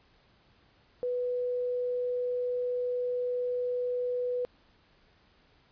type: tone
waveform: sine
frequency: 493.9 Hz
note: B4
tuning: in tune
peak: -28 dBFS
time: 1.03-4.45 s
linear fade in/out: 0 ms
effects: pink hiss -64 dBFS RMS until 5.71 s + resampled to 11025 Hz